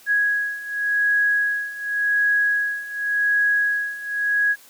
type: beating tone pair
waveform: sine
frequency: 1661.2 / 1662.09 Hz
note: G#6 / G#6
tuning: 0 / +1 cents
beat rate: 0.89 Hz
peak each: -23 / -20 dBFS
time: 0.06-4.56 s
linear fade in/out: 50 ms
effects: white hiss -49 dBFS RMS until 4.69 s + high-pass 200 Hz 12 dB/octave